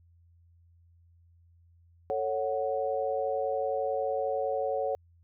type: chord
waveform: sine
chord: F# minor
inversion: first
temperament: just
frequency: 444 / 555 / 740 Hz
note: A4 / C#5 / F#5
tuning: +16 / +2 / 0 cents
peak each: -33 / -30 / -33 dBFS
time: 2.1-4.95 s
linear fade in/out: 0 ms
effects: added 85 Hz sine -58 dBFS peak until 5.23 s